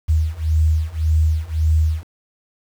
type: beating tone pair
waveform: sine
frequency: 77.78 / 79.58 Hz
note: D#2 / D#2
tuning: 0 / +40 cents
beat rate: 1.8 Hz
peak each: -18 / -17 dBFS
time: 0.08-2.04 s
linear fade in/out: 20 ms
effects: 7-bit